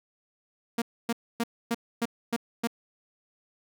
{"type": "tone bursts", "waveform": "sawtooth", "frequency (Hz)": 233.1, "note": "A#3", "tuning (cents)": 0, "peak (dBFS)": -21, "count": 7, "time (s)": [0.78, 2.673], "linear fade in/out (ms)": 5, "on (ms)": 39, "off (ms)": 270, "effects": []}